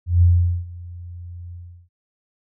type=tone with ADSR envelope; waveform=sine; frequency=87.31 Hz; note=F2; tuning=in tune; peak=-9 dBFS; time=0.06-1.89 s; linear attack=160 ms; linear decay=430 ms; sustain=-23 dB; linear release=360 ms; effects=none